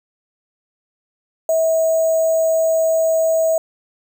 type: tone with sample-and-hold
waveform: sine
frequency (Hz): 647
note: E5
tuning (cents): -32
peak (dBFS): -13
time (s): 1.49-3.58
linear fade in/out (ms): 2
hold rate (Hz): 7350
effects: none